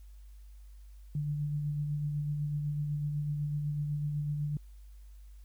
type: tone with tremolo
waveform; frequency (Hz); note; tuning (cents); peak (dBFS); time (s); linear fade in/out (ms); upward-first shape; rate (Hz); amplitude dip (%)
sine; 147.6; D3; +9; -29; 1.15-4.57; 2; sine; 8; 30
effects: added 50 Hz sine -48 dBFS peak until 5.44 s + white hiss -70 dBFS RMS until 5.44 s